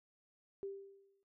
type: tone with exponential decay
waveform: sine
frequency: 393.9 Hz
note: G4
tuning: 8 cents sharp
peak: -38 dBFS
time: 0.63-1.23 s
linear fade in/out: 0 ms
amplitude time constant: 130 ms
effects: noise-tail reverb RT60 0.1 s tail -17 dB re dry